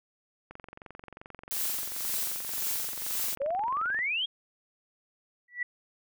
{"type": "click train", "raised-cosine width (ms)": 0.5, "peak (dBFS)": -29, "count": 80, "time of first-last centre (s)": [0.51, 3.99], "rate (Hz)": 22.7}
{"type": "noise with tremolo", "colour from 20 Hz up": "blue", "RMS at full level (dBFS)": -30, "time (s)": [1.51, 3.35], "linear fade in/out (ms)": 0, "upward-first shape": "triangle", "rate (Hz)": 1.9, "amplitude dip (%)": 60}
{"type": "exponential sweep", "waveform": "sine", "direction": "up", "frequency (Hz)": [529, 3336], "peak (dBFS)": -27, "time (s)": [3.4, 4.26], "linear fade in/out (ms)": 10}
{"type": "tone with exponential growth", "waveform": "sine", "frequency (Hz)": 1953, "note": "B6", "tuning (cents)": -20, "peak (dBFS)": -25, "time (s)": [5.48, 5.63], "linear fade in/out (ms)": 5, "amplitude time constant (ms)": 32}
{"effects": []}